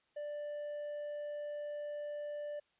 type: tone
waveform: triangle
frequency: 589 Hz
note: D5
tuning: 5 cents sharp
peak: -37 dBFS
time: 0.16-2.6 s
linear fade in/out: 10 ms
effects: white hiss -75 dBFS RMS until 2.79 s + resampled to 8000 Hz